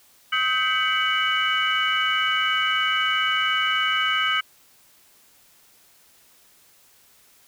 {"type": "tone cluster", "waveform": "sine", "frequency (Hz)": [1272, 1555, 2008, 2248, 2961], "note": ["D#6", "G6", "B6", "C#7", "F#7"], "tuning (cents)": [38, -14, 28, 24, 1], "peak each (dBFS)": [-24, -25, -32, -26, -24], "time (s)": [0.32, 4.41], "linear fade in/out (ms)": 10, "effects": ["tanh soft clip ceiling -11 dBFS", "white hiss -56 dBFS RMS until 7.47 s"]}